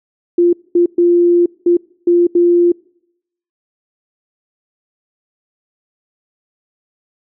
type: tone bursts at uneven times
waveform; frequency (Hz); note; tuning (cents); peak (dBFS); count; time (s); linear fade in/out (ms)
sine; 347.7; F4; -8; -7; 6; 0.38-0.53 / 0.75-0.86 / 0.98-1.46 / 1.66-1.77 / 2.07-2.27 / 2.35-2.72; 5
effects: noise-tail reverb RT60 0.8 s tail -26 dB re dry